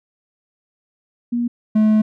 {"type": "tone pair in turn", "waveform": ["sine", "triangle"], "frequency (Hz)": [238.9, 215.4], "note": ["A#3", "A3"], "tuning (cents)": [43, -37], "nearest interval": "major second", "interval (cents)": 180, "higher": "first", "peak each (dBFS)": [-17, -9], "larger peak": "second", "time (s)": [[1.32, 1.48], [1.75, 2.02]], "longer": "second", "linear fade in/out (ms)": 10, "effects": []}